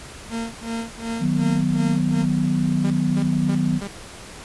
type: tone with tremolo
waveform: 40% pulse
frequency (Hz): 228.9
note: A#3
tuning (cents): -31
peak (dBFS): -23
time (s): 0.29-2.26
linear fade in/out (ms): 50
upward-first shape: sine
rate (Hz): 2.7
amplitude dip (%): 100
type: chord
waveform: sine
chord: B major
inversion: first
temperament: equal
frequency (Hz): 155.56 / 185 / 246.9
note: D#3 / F#3 / B3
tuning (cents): 0 / 0 / 0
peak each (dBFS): -22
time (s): 1.19-3.81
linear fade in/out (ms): 50
type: tone bursts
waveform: sawtooth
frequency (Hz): 200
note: G3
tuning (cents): +35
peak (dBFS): -24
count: 4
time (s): 2.84-3.876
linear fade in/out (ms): 5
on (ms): 64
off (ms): 260
effects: pink hiss -39 dBFS RMS until 4.44 s + resampled to 24000 Hz